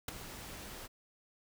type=noise with ADSR envelope; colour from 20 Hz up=pink; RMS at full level=-34 dBFS; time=0.08-0.88 s; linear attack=4 ms; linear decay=11 ms; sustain=-13 dB; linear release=27 ms; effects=none